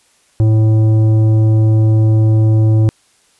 sine tone with tanh clipping, 109.5 Hz, A2, 8 cents flat, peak -9 dBFS, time 0.4-2.89 s, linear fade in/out 0 ms, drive 10 dB, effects white hiss -54 dBFS RMS until 3.39 s + resampled to 24000 Hz

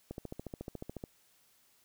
click train, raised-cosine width 2 ms, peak -27 dBFS, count 14, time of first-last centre 0.11-1.039 s, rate 14 Hz, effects white hiss -68 dBFS RMS until 1.84 s

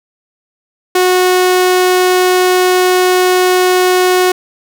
sawtooth tone, 365.9 Hz, F#4, 19 cents flat, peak -4 dBFS, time 0.95-4.32 s, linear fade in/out 5 ms, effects none

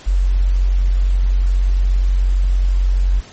sine tone, 45.77 Hz, F#1, 18 cents flat, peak -11 dBFS, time 0.06-3.21 s, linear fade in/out 20 ms, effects pink hiss -40 dBFS RMS until 3.32 s + MP3 32 kbps

